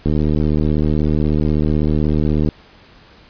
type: click train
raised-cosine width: 3 ms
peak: -5 dBFS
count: 186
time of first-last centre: 0.06-2.488 s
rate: 76.2 Hz
effects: pink hiss -46 dBFS RMS until 3.29 s + resampled to 11025 Hz